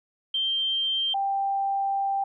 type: tone pair in turn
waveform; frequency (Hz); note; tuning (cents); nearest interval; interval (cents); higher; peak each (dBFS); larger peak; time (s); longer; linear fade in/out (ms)
sine; 3152 / 788; G7 / G5; +9 / +9; 2 octaves; 2400; first; -23; neither; 0.34-1.14 / 1.14-2.24; second; 5
effects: none